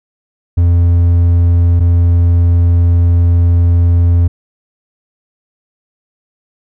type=tone pair in turn; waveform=triangle; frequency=86.2 / 86.2 Hz; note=F2 / F2; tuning=-22 / -22 cents; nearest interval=unison; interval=0 cents; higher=neither; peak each=-4 dBFS; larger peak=neither; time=0.57-1.8 / 1.8-4.28 s; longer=second; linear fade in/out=10 ms; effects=none